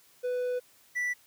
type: tone pair in turn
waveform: triangle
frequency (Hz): 496.5 / 1966.6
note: B4 / B6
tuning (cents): +9 / -8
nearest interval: 2 octaves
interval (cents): 2383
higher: second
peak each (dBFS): -26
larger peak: neither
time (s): 0.23-0.6 / 0.95-1.14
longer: first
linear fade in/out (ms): 20
effects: white hiss -61 dBFS RMS until 1.26 s + high-pass 60 Hz 12 dB/octave